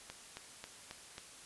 click train, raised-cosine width 0.2 ms, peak -27 dBFS, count 5, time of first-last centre 0.1-1.181 s, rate 3.7 Hz, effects white hiss -54 dBFS RMS until 1.45 s + resampled to 24000 Hz

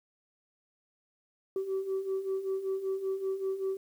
sine beating tone pair, 380.7 / 385.9 Hz, F#4 / G4, +49 / -27 cents, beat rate 5.2 Hz, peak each -35 / -30 dBFS, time 1.56-3.77 s, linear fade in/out 2 ms, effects tanh soft clip ceiling -26 dBFS + 10-bit

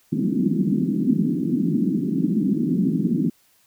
pink band-pass noise, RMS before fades -21 dBFS, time 0.12-3.3 s, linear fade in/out 10 ms, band 170 to 310 Hz, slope 48 dB/octave, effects white hiss -60 dBFS RMS until 3.66 s

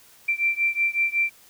sine beating tone pair, 2349 / 2354.4 Hz, D7 / D7, 0 / +4 cents, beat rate 5.4 Hz, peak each -23 / -24 dBFS, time 0.28-1.3 s, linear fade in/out 10 ms, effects white hiss -53 dBFS RMS until 1.49 s

